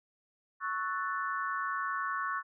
sine chord, F# minor seventh, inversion second, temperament equal, 1108.7 / 1318.5 / 1480 / 1760 Hz, C#6 / E6 / F#6 / A6, 0 / 0 / 0 / 0 cents, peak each -34 / -40 / -37 / -40 dBFS, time 0.6-2.43 s, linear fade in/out 50 ms, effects none

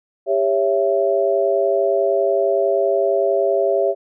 sine chord, C# diminished, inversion second, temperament just, 399.1 / 554.4 / 665.2 Hz, G4 / C#5 / E5, +31 / 0 / +16 cents, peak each -19 dBFS, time 0.26-3.95 s, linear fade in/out 50 ms, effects none

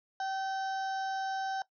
harmonic tone, 771 Hz, G5, 29 cents flat, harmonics 1 / 2 / 4 / 5 / 6 / 7 / 8, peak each -32 / -40 / -53 / -52 / -57 / -51 / -56 dBFS, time 0.2-1.62 s, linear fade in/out 2 ms, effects noise-tail reverb RT60 0.1 s tail -18 dB re dry

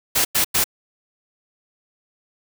white noise bursts, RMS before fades -18 dBFS, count 3, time 0.15-0.642 s, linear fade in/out 10 ms, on 100 ms, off 96 ms, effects none

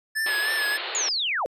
square tone with vibrato, 1725 Hz, A6, 35 cents flat, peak -24 dBFS, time 0.15-0.78 s, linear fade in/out 20 ms, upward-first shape sine, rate 3.3 Hz, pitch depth 53 cents each way
white band-pass noise, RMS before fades -32 dBFS, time 0.26-1.09 s, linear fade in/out 2 ms, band 330 to 4300 Hz, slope 96 dB/octave
sine linear sweep, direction down, 7040 to 440 Hz, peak -23 dBFS, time 0.95-1.46 s, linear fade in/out 0 ms
effects resampled to 32000 Hz

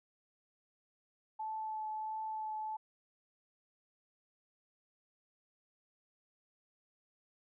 sine tone with vibrato, 869 Hz, A5, 22 cents flat, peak -37 dBFS, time 1.39-2.77 s, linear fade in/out 10 ms, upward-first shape triangle, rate 1.5 Hz, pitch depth 13 cents each way, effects none

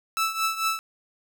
sawtooth tone with tremolo, 1316 Hz, E6, 3 cents flat, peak -17 dBFS, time 0.17-0.79 s, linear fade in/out 0 ms, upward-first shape triangle, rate 4.5 Hz, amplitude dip 80%, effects none

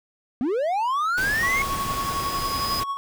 triangle linear sweep, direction up, 227.1 to 2196 Hz, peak -19 dBFS, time 0.41-1.62 s, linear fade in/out 0 ms
45% pulse tone with exponential growth, 4988 Hz, D#8, 3 cents sharp, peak -25 dBFS, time 0.96-2.8 s, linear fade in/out 2 ms, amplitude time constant 400 ms
pink noise, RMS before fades -31 dBFS, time 1.17-2.84 s, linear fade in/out 10 ms
triangle tone with tremolo, 1108.7 Hz, C#6, in tune, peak -21 dBFS, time 1.43-2.97 s, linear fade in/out 0 ms, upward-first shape triangle, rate 11 Hz, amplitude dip 60%
effects none

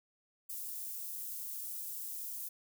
white high-pass noise, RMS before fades -42 dBFS, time 0.49-2.49 s, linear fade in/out 10 ms, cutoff 11000 Hz, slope 12 dB/octave, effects none

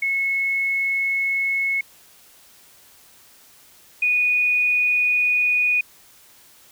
sine tone pair in turn, 2189 / 2469 Hz, C#7 / D#7, -22 / -14 cents, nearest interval major second, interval 208 cents, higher second, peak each -19 / -16 dBFS, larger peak second, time 0.02-1.81 / 4.02-5.81 s, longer neither, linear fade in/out 5 ms, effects white hiss -51 dBFS RMS until 6.71 s

